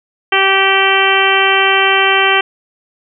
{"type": "harmonic tone", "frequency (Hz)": 387.9, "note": "G4", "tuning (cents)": -18, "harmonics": [1, 2, 3, 4, 5, 6, 7, 8], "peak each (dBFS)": [-17, -17, -17, -17, -17, -17, -17, -17], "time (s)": [0.32, 2.41], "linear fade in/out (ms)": 5, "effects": []}